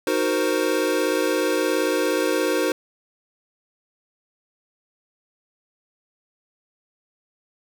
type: chord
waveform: square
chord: C half-diminished seventh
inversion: first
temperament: equal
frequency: 311.1 / 370 / 466.2 / 523.3 Hz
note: Eb4 / Gb4 / Bb4 / C5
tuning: 0 / 0 / 0 / 0 cents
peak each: -26 dBFS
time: 0.07-2.72 s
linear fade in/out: 2 ms
effects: none